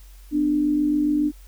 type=tone pair together; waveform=sine; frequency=249.8 / 297.1 Hz; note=B3 / D4; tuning=+20 / +20 cents; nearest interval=minor third; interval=300 cents; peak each=-27 / -18 dBFS; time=0.31-1.32 s; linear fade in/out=50 ms; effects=added 46 Hz sine -42 dBFS peak until 1.47 s + white hiss -55 dBFS RMS until 1.47 s